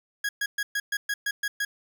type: tone bursts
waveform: 40% pulse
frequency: 1654 Hz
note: G#6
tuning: 8 cents flat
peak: -24 dBFS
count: 9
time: 0.24-1.65 s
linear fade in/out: 5 ms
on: 50 ms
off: 120 ms
effects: none